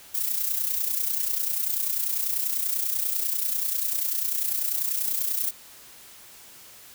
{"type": "noise with amplitude modulation", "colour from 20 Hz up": "violet", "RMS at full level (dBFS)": -24, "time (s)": [0.14, 5.51], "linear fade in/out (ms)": 10, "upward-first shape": "sine", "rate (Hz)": 30.2, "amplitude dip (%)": 60, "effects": ["white hiss -48 dBFS RMS until 6.94 s"]}